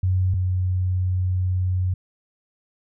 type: tone pair in turn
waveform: sine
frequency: 92.6 / 91.85 Hz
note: F#2 / F#2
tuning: +2 / -12 cents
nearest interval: unison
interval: 14 cents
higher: first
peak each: -17 / -19 dBFS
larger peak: first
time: 0.03-0.34 / 0.34-1.94 s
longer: second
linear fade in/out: 5 ms
effects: none